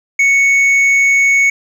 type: tone with hard clipping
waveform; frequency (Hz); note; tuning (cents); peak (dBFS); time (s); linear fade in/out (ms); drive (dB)
sine; 2217; C#7; 0; -9; 0.19-1.5; 5; 4
effects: none